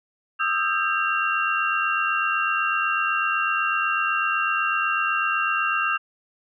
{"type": "tone cluster", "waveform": "sine", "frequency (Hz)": [1231, 1319, 1591, 2754], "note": ["D#6", "E6", "G6", "F7"], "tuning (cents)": [-19, 1, 25, -25], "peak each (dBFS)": -26, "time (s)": [0.39, 5.98], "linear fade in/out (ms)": 20, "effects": []}